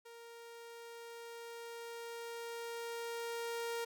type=tone with level ramp; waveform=sawtooth; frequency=466.2 Hz; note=A#4; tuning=in tune; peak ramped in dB=-48 to -33 dBFS; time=0.05-3.85 s; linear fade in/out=10 ms; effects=none